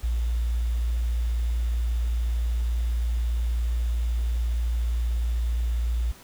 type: tone with quantisation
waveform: sine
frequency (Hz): 58.4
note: A#1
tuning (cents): +4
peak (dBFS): -22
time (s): 0.03-6.12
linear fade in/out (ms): 10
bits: 8
effects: pink hiss -49 dBFS RMS until 6.23 s